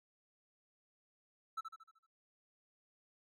triangle tone with echo, 1318.5 Hz, E6, in tune, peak -35 dBFS, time 1.57-1.61 s, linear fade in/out 10 ms, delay 76 ms, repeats 6, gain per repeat -6 dB, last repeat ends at 2.066 s, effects none

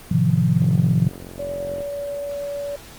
sine chord, F dominant seventh, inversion first, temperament just, 109.13 / 130.96 / 157.15 / 174.61 Hz, A2 / C3 / Eb3 / F3, -14 / +2 / +18 / 0 cents, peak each -23 / -20 / -20 / -19 dBFS, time 0.11-1.08 s, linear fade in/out 5 ms
click train, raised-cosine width 2 ms, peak -21 dBFS, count 54, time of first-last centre 0.62-1.806 s, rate 44.7 Hz
sine tone, 571 Hz, D5, 49 cents flat, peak -25 dBFS, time 1.39-2.76 s, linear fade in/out 5 ms
effects pink hiss -42 dBFS RMS until 2.98 s + Opus 24 kbps

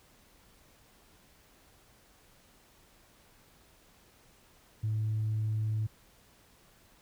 sine tone, 108.5 Hz, A2, 24 cents flat, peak -27 dBFS, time 4.83-5.87 s, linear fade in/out 10 ms, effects tanh soft clip ceiling -25 dBFS + pink hiss -62 dBFS RMS until 7.01 s

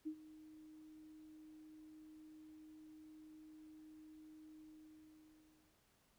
sine tone with ADSR envelope, 310.5 Hz, D#4, 3 cents flat, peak -39 dBFS, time 0.05-5.81 s, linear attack 22 ms, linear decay 75 ms, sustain -17 dB, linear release 1200 ms, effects pink hiss -75 dBFS RMS until 6.18 s

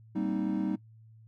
triangle chord, C minor seventh, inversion second, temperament equal, 196 / 233.1 / 261.6 / 311.1 Hz, G3 / Bb3 / C4 / Eb4, 0 / 0 / 0 / 0 cents, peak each -30 / -34 / -34 / -30 dBFS, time 0.15-0.76 s, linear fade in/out 10 ms, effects noise-tail reverb RT60 0.1 s tail -19 dB re dry + added 111 Hz sine -52 dBFS peak until 1.27 s

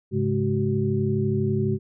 sine tone cluster, 104.2 / 136.3 / 210.7 / 376.9 Hz, G#2 / C#3 / G#3 / F#4, +6 / -29 / +25 / +32 cents, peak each -26 dBFS, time 0.11-1.79 s, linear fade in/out 50 ms, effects none

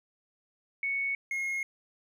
sine / triangle tone pair in turn, 2217 / 2155 Hz, C#7 / C#7, 0 / -49 cents, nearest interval unison, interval 49 cents, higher first, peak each -28 dBFS, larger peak neither, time 0.83-1.15 / 1.31-1.63 s, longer neither, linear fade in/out 2 ms, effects none

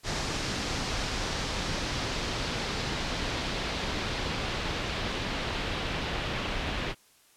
pink noise with low-pass filter sweep, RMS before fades -32 dBFS, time 0.03-6.95 s, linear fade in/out 50 ms, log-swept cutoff 5800 to 3200 Hz, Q 1.3, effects white hiss -61 dBFS RMS until 7.36 s + low-pass 12000 Hz 12 dB/octave

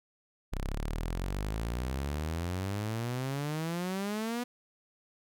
sawtooth exponential sweep, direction up, 31.39 to 246.9 Hz, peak -28 dBFS, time 0.52-4.44 s, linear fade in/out 10 ms, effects none

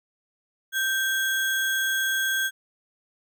sine tone with sample-and-hold, 1568 Hz, G6, in tune, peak -22 dBFS, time 0.72-2.51 s, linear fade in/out 50 ms, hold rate 4900 Hz, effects none

